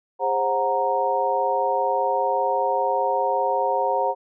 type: tone cluster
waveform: sine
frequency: 404.9 / 530 / 734 / 931 Hz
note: G#4 / C5 / F#5 / A#5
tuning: -44 / +22 / -14 / -2 cents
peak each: -29 / -24 / -25 / -23 dBFS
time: 0.19-4.15 s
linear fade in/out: 50 ms
effects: none